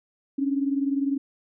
sine tone pair together, 273.7 / 293.7 Hz, C#4 / D4, -22 / 0 cents, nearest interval minor second, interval 122 cents, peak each -23 / -28 dBFS, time 0.38-1.18 s, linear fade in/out 10 ms, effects none

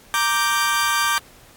sawtooth chord, G minor, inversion first, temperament equal, 932.3 / 1174.7 / 1568 Hz, Bb5 / D6 / G6, 0 / 0 / 0 cents, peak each -22 / -17 / -18 dBFS, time 0.14-1.18 s, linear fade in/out 0 ms, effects pink hiss -49 dBFS RMS until 1.56 s + AAC 64 kbps

